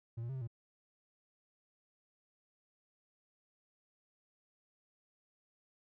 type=tone with pitch steps; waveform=triangle; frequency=115.2 / 118.5 / 133.8 / 130.8 / 115.5 Hz; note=A#2 / A#2 / C3 / C3 / A#2; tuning=-20 / +29 / +39 / 0 / -16 cents; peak=-36 dBFS; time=0.17-0.475 s; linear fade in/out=10 ms; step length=61 ms; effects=none